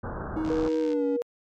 pink low-pass noise, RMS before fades -34 dBFS, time 0.03-0.69 s, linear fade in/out 10 ms, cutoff 1600 Hz, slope 96 dB/octave
triangle tone with pitch glide, 315 to 282.3 Hz, D#4 to C#4, +21 to +32 cents, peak -24 dBFS, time 0.36-1.17 s, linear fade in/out 10 ms, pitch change -189 cents, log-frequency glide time 0.8-1.05 s
click train, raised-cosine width 0.2 ms, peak -27 dBFS, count 37, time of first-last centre 0.45-0.931 s, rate 74.8 Hz
sine tone, 479.5 Hz, A#4, 49 cents sharp, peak -25 dBFS, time 0.5-1.22 s, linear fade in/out 0 ms
effects MP3 64 kbps

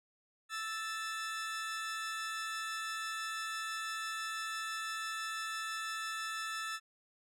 sawtooth tone pair together, 1318.5 / 1760 Hz, E6 / A6, 0 / 0 cents, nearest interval perfect fourth, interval 500 cents, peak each -36 / -37 dBFS, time 0.49-6.8 s, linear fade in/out 50 ms, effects low-pass 10000 Hz 12 dB/octave

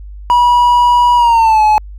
triangle tone with pitch glide, 970 to 854.2 Hz, B5 to G#5, -31 to +48 cents, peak -4 dBFS, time 0.3-1.78 s, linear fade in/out 0 ms, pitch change -221 cents, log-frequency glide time 1.16-1.63 s, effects added 50 Hz sine -27 dBFS peak until 1.98 s

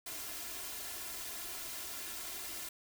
white noise with comb filter, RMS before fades -43 dBFS, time 0.06-2.69 s, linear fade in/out 5 ms, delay 2.9 ms, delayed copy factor +0.65, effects none

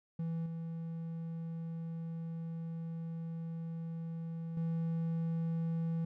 triangle tone with level steps, 164.9 Hz, E3, 1 cent sharp, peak -32 / -36 / -30 dBFS, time 0.19-6.05 s, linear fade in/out 5 ms, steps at 0.46 / 4.57 s, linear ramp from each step 2 ms, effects none

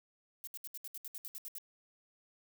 violet noise bursts, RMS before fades -44 dBFS, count 12, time 0.44-1.583 s, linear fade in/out 0 ms, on 32 ms, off 69 ms, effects none

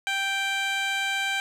15% pulse tone with band-pass filter, 784 Hz, G5, in tune, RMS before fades -27 dBFS, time 0.07-1.4 s, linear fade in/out 0 ms, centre 2600 Hz, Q 0.58, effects none

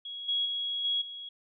sine tone with level steps, 3322 Hz, G#7, in tune, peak -37 / -26 / -30 / -26 / -39 dBFS, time 0.05-1.29 s, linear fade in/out 5 ms, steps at 0.28 / 0.45 / 0.84 / 1.01 s, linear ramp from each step 10 ms, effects none

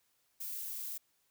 violet noise, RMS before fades -41 dBFS, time 0.4-0.98 s, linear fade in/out 10 ms, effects white hiss -75 dBFS RMS until 1.3 s

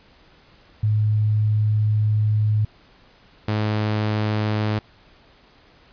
sine / sawtooth tone pair in turn, 106.7 / 106.7 Hz, G#2 / G#2, +47 / +47 cents, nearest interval unison, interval 0 cents, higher neither, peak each -16 dBFS, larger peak neither, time 0.83-2.65 / 3.48-4.79 s, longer first, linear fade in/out 5 ms, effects pink hiss -53 dBFS RMS until 5.92 s + resampled to 11025 Hz

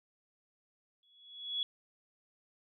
sine tone with exponential growth, 3375 Hz, G#7, 27 cents sharp, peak -29 dBFS, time 1.03-1.63 s, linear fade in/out 1 ms, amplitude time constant 130 ms, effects none

